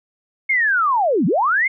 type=linear two-way sweep; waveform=sine; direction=down then up; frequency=2185 to 150.4 to 2185 Hz; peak=-14 dBFS; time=0.49-1.68 s; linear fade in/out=10 ms; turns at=1.26 s; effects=none